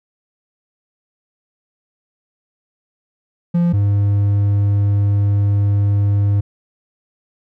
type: tone pair in turn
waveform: triangle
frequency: 172.8 / 101.3 Hz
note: F3 / G#2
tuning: -18 / -43 cents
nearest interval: major sixth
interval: 925 cents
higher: first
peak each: -10 dBFS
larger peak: neither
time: 3.54-3.73 / 3.73-6.41 s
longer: second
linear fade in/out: 10 ms
effects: none